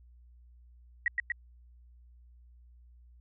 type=tone with echo; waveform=sine; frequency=1913 Hz; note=A#6; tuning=44 cents sharp; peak=-24 dBFS; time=1.06-1.08 s; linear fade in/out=2 ms; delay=120 ms; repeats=2; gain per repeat=-2 dB; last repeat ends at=1.32 s; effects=added 60 Hz sine -54 dBFS peak until 3.2 s